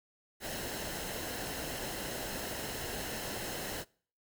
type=noise with comb filter; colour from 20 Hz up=pink; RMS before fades=-39 dBFS; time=0.4-3.85 s; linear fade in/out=50 ms; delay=0.85 ms; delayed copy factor=-0.5; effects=noise-tail reverb RT60 0.5 s tail -25 dB re dry